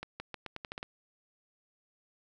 accelerating click train, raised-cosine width 0.3 ms, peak -23 dBFS, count 9, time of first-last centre 0.03-0.829 s, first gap 170 ms, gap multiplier 0.84, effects none

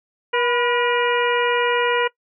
harmonic tone with a mistuned harmonic, 480.1 Hz, B4, 49 cents flat, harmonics 1 / 2 / 3 / 4 / 5 / 6, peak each -20 / -23 / -25 / -26 / -27 / -28 dBFS, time 0.33-2.08 s, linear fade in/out 10 ms, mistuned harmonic 2, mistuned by +49 cents, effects noise-tail reverb RT60 0.1 s tail -21 dB re dry

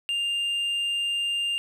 sine tone with tanh clipping, 2800 Hz, F7, 4 cents sharp, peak -25 dBFS, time 0.09-1.58 s, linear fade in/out 0 ms, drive 4 dB, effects none

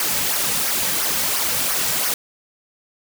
white noise with flanger, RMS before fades -21 dBFS, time 0-2.14 s, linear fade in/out 2 ms, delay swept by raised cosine 0.26 to 2.96 ms, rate 2.9 Hz, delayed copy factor -0.6, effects none

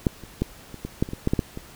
clicks, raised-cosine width 3 ms, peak -6 / -26 / -9 / -24 / -17 / -7 / -22 / -17 / -8 / -7 / -8 / -20 dBFS, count 12, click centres 0.068 / 0.237 / 0.42 / 0.743 / 0.85 / 1.025 / 1.089 / 1.134 / 1.274 / 1.335 / 1.392 / 1.574 s, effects pink hiss -47 dBFS RMS until 1.75 s

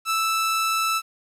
sawtooth tone, 1318.5 Hz, E6, in tune, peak -17 dBFS, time 0.05-1.02 s, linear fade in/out 50 ms, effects resampled to 32000 Hz + 9-bit

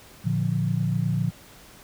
sine chord, Bb major, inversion none, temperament equal with one note detuned, 115.14 / 146.83 / 174.61 Hz, Bb2 / D3 / F3, -21 / 0 / 0 cents, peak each -26 dBFS, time 0.24-1.31 s, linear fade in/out 20 ms, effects pink hiss -49 dBFS RMS until 1.83 s

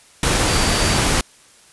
sine tone in noise, 4630 Hz, D8, 25 cents flat, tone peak -27 dBFS, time 0.48-0.98 s, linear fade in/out 2 ms, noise pink, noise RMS -17 dBFS, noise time 0.23-1.21 s, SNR -13 dB, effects white hiss -49 dBFS RMS until 1.72 s + resampled to 24000 Hz

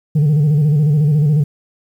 sine tone with vibrato, 149.2 Hz, D3, 28 cents sharp, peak -7 dBFS, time 0.15-1.44 s, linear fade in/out 10 ms, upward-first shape square, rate 14 Hz, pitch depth 71 cents each way, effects tanh soft clip ceiling -9 dBFS + 8-bit

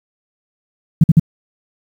sine tone bursts, 160.9 Hz, E3, 42 cents flat, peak -3 dBFS, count 3, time 1.01-1.197 s, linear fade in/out 5 ms, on 29 ms, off 50 ms, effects 7-bit

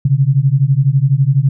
sine beating tone pair, 130.81 / 142.81 Hz, C3 / D3, 0 / -48 cents, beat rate 12 Hz, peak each -12 / -12 dBFS, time 0.05-1.49 s, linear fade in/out 5 ms, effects none

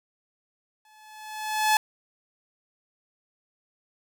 sawtooth tone with exponential growth, 860 Hz, A5, 40 cents flat, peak -13 dBFS, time 0.85-1.77 s, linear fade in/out 2 ms, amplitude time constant 200 ms, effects none

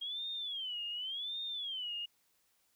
sine tone with vibrato, 3224 Hz, G7, 48 cents sharp, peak -37 dBFS, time 0.01-2.06 s, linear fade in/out 10 ms, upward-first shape sine, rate 0.89 Hz, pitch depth 220 cents each way, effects white hiss -74 dBFS RMS until 2.75 s

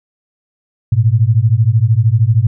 sine beating tone pair, 105.9 / 118.9 Hz, G#2 / A#2, +34 / +35 cents, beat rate 13 Hz, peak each -11 dBFS, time 0.92-2.47 s, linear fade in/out 5 ms, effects none

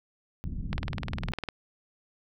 pink low-pass noise, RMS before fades -34 dBFS, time 0.44-1.32 s, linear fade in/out 0 ms, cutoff 210 Hz, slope 24 dB/octave
click train, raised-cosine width 0.3 ms, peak -17 dBFS, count 16, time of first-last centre 0.73-1.488 s, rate 19.8 Hz
effects none

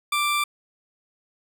20% pulse tone, 1177 Hz, D6, 3 cents sharp, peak -16 dBFS, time 0.12-0.44 s, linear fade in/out 5 ms, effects none

